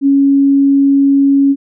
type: tone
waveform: sine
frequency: 277.2 Hz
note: C#4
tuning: in tune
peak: -6 dBFS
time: 0.01-1.56 s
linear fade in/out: 50 ms
effects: none